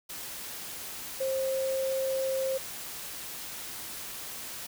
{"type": "tone in noise", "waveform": "sine", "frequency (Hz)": 531, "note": "C5", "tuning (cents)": 25, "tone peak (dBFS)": -27, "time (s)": [1.2, 2.58], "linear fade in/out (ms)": 10, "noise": "white", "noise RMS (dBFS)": -40, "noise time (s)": [0.09, 4.67], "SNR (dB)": 10, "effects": []}